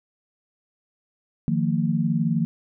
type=chord; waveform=sine; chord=Eb suspended second; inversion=none; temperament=equal with one note detuned; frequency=155.56 / 174.61 / 227.6 Hz; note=Eb3 / F3 / Bb3; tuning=0 / 0 / -41 cents; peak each=-24 dBFS; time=1.48-2.45 s; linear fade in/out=0 ms; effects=none